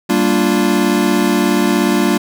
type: chord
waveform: square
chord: G minor seventh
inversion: none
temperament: equal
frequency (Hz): 196 / 233.1 / 293.7 / 349.2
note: G3 / Bb3 / D4 / F4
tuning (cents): 0 / 0 / 0 / 0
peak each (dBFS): -18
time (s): 0.09-2.18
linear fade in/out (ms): 10
effects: none